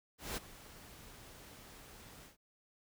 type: noise with ADSR envelope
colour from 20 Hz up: pink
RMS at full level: -38 dBFS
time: 0.18-2.37 s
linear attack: 190 ms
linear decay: 16 ms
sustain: -17 dB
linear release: 120 ms
effects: none